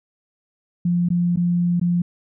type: tone with dropouts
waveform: sine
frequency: 174.61 Hz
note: F3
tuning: in tune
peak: -16 dBFS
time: 0.85-2.02 s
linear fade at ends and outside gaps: 5 ms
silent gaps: 1.088-1.102 / 1.361-1.371 / 1.798-1.813 s
effects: none